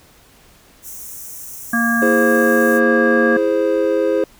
white high-pass noise, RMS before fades -33 dBFS, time 0.82-2.81 s, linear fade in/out 50 ms, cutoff 5600 Hz, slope 96 dB/octave
harmonic tone, 233.1 Hz, A#3, in tune, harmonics 1 / 3 / 5 / 7, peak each -17 / -27 / -25 / -17 dBFS, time 1.73-3.37 s, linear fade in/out 5 ms
triangle chord, E augmented, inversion none, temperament equal, 329.6 / 415.3 / 523.3 Hz, E4 / G#4 / B#4, 0 / 0 / 0 cents, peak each -18 / -17 / -15 dBFS, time 2.02-4.24 s, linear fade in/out 2 ms
effects pink hiss -49 dBFS RMS until 4.39 s

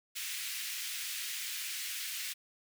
pink high-pass noise, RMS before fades -39 dBFS, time 0.15-2.34 s, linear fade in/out 20 ms, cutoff 2000 Hz, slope 24 dB/octave, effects none

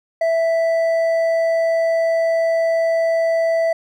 triangle tone with hard clipping, 659.3 Hz, E5, in tune, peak -16 dBFS, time 0.21-3.73 s, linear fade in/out 5 ms, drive 8 dB, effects none

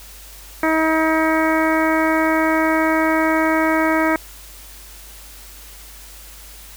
harmonic tone, 318.3 Hz, D#4, 39 cents sharp, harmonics 1 / 2 / 3 / 4 / 5 / 6 / 7, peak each -18 / -21 / -23 / -24 / -25 / -26 / -26 dBFS, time 0.63-4.16 s, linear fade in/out 2 ms, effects added 50 Hz sine -41 dBFS peak until 6.76 s + white hiss -41 dBFS RMS until 6.76 s

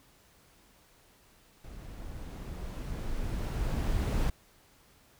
brown noise with level ramp, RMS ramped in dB -45 to -27 dBFS, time 1.64-4.3 s, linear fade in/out 5 ms, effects pink hiss -62 dBFS RMS until 5.19 s

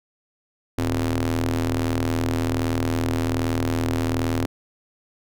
sawtooth ring-modulated tone, 81.3 Hz, E2, 23 cents flat, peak -14 dBFS, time 0.78-4.46 s, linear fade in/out 5 ms, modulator 182 Hz, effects none

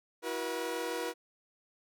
sawtooth chord, E suspended second, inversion none, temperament equal with one note detuned, 329.6 / 370 / 481.2 Hz, E4 / F#4 / B4, 0 / 0 / -45 cents, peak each -36 / -36 / -32 dBFS, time 0.22-1.14 s, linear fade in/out 50 ms, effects none

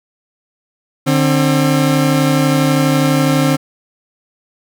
30% pulse tone pair together, 149.29 / 266.4 Hz, D3 / C4, +29 / +31 cents, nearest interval minor seventh, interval 1002 cents, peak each -11 dBFS, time 1.06-3.57 s, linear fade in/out 20 ms, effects none

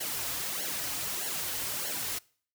white noise with flanger, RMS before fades -34 dBFS, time 0-2.19 s, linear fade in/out 10 ms, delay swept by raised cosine 0.81 to 5.21 ms, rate 1.6 Hz, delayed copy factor -0.8, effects noise-tail reverb RT60 0.5 s tail -24 dB re dry

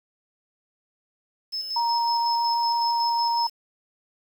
sine tone with tremolo, 5220 Hz, E8, 18 cents flat, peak -26 dBFS, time 1.52-3.5 s, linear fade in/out 20 ms, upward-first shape square, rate 5.4 Hz, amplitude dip 45%
sine tone with vibrato, 937 Hz, A#5, 9 cents sharp, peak -21 dBFS, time 1.76-3.47 s, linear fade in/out 5 ms, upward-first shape triangle, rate 6.3 Hz, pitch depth 8 cents each way
effects 8-bit

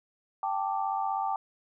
sine chord, G suspended second, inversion none, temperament equal, 784 / 880 / 1174.7 Hz, G5 / A5 / D6, 0 / 0 / 0 cents, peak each -30 / -32 / -35 dBFS, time 0.43-1.36 s, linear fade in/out 2 ms, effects none

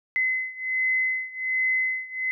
sine beating tone pair, 2039 / 2040.3 Hz, C7 / C7, -45 / -44 cents, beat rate 1.3 Hz, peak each -25 / -27 dBFS, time 0.16-2.31 s, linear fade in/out 0 ms, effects none

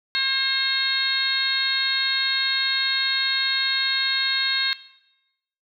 harmonic tone, 535 Hz, C5, 38 cents sharp, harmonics 2 / 3 / 4 / 5 / 6 / 7 / 8, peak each -37 / -27 / -28 / -33 / -35 / -25 / -25 dBFS, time 0.15-4.73 s, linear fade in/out 0 ms, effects noise-tail reverb RT60 0.9 s tail -17 dB re dry

